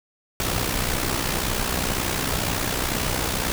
pink noise with amplitude modulation, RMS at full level -22 dBFS, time 0.4-3.52 s, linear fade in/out 0 ms, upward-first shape sine, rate 62 Hz, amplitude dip 60%, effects none

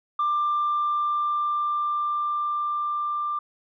sine tone with level ramp, 1187 Hz, D6, 18 cents sharp, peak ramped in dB -19 to -24 dBFS, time 0.19-3.39 s, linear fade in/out 5 ms, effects tanh soft clip ceiling -18 dBFS

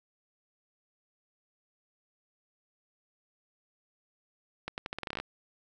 accelerating click train, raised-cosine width 0.3 ms, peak -19 dBFS, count 13, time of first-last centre 4.68-5.2 s, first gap 99 ms, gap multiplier 0.83, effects none

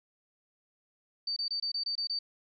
sine tone bursts, 4599 Hz, D8, 37 cents flat, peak -30 dBFS, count 8, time 1.27-2.19 s, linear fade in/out 5 ms, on 94 ms, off 24 ms, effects none

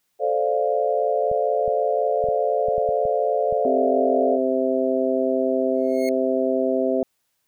sine chord, D minor seventh, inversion second, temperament equal with one note detuned, 438 / 523.3 / 587.3 / 698.5 Hz, A4 / C5 / D5 / F5, -8 / 0 / 0 / 0 cents, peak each -24 / -24 / -24 / -24 dBFS, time 0.19-4.39 s, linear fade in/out 50 ms
clicks, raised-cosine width 5 ms, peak -25 dBFS, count 9, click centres 1.315 / 1.679 / 2.241 / 2.287 / 2.685 / 2.781 / 2.89 / 3.054 / 3.526 s
harmonic tone, 130.81 Hz, C3, in tune, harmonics 2 / 3 / 4 / 5, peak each -24 / -24 / -24 / -24 dBFS, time 3.65-7.03 s, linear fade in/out 2 ms
sawtooth tone with exponential growth, 2159 Hz, C#7, 46 cents flat, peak -27 dBFS, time 5.75-6.09 s, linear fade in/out 1 ms, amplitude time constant 73 ms
effects white hiss -72 dBFS RMS until 7.47 s

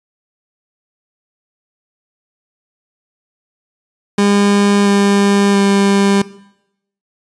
30% pulse tone with pitch steps, 202.3 / 200.6 / 198.82 Hz, G#3 / G3 / G3, -45 / +40 / +25 cents, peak -7 dBFS, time 4.18-6.22 s, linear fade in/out 5 ms, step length 680 ms, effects noise-tail reverb RT60 0.8 s tail -19 dB re dry + resampled to 22050 Hz

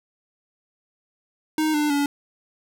square tone with pitch steps, 311.1 / 298.1 / 285.6 Hz, D#4 / D4 / D4, 0 / +26 / -48 cents, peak -20 dBFS, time 1.58-2.06 s, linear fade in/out 2 ms, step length 160 ms, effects none

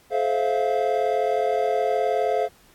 triangle chord, F major seventh, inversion first, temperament equal with one note detuned, 430.2 / 523.3 / 659.3 / 698.5 Hz, A4 / C5 / E5 / F5, -39 / 0 / 0 / 0 cents, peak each -23 / -24 / -26 / -22 dBFS, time 0.1-2.49 s, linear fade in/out 50 ms, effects pink hiss -56 dBFS RMS until 2.74 s + AAC 64 kbps

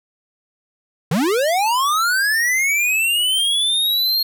square linear sweep, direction up, 136.8 to 4273 Hz, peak -16 dBFS, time 1.11-4.23 s, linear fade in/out 5 ms, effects none

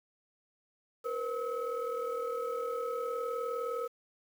sine tone cluster, 472.4 / 512 / 1286 Hz, A#4 / C5 / E6, +23 / -38 / -43 cents, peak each -34 / -37 / -37 dBFS, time 1.04-3.88 s, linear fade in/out 20 ms, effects tanh soft clip ceiling -27 dBFS + 9-bit

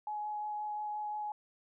sine tone with vibrato, 842 Hz, G#5, 24 cents sharp, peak -35 dBFS, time 0.07-1.32 s, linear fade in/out 2 ms, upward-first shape sine, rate 5.7 Hz, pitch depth 9 cents each way, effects none

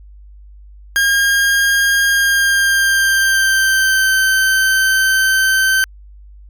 40% pulse tone with pitch glide, 1618 to 1545.8 Hz, G#6 to G6, -46 to -25 cents, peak -10 dBFS, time 0.96-5.84 s, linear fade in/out 0 ms, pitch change -79 cents, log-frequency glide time 2.08-4.13 s, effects added 50 Hz sine -36 dBFS peak until 6.49 s + MP3 96 kbps

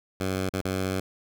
10% pulse tone with dropouts, 94.4 Hz, F#2, 35 cents sharp, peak -18 dBFS, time 0.2-1 s, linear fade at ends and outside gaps 5 ms, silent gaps 0.494-0.536 / 0.614-0.651 s, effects none

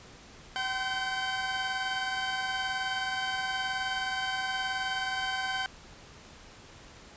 25% pulse tone cluster, 763 / 1031 / 1545 Hz, G5 / C6 / G6, -47 / -26 / -26 cents, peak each -30 / -36 / -29 dBFS, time 0.56-5.66 s, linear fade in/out 0 ms, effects pink hiss -51 dBFS RMS until 7.16 s + resampled to 16000 Hz

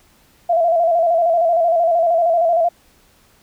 sine tone with vibrato, 676 Hz, E5, 43 cents sharp, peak -12 dBFS, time 0.49-2.69 s, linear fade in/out 10 ms, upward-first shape square, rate 13 Hz, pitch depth 53 cents each way, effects pink hiss -54 dBFS RMS until 3.42 s

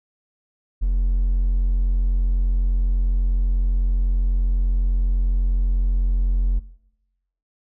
triangle tone with hard clipping, 44.09 Hz, F1, 17 cents sharp, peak -17 dBFS, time 0.81-6.6 s, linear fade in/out 20 ms, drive 4 dB, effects noise-tail reverb RT60 0.9 s tail -19 dB re dry

